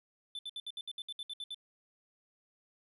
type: tone bursts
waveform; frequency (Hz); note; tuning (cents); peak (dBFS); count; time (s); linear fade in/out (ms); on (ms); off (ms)
triangle; 3520; A7; 0; -37; 12; 0.35-1.545; 2; 40; 65
effects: resampled to 32000 Hz